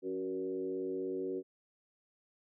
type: tone with frequency modulation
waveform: sine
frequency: 375.1 Hz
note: F#4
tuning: 24 cents sharp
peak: -34 dBFS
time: 0.02-1.43 s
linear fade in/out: 50 ms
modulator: 96.3 Hz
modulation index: 0.98
effects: none